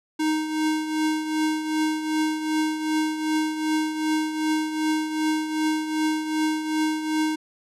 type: tone with tremolo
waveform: square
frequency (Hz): 311.1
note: D#4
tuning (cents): 0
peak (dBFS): -20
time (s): 0.19-7.36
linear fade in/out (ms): 10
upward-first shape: triangle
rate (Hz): 2.6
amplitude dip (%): 65
effects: low-pass 10000 Hz 12 dB/octave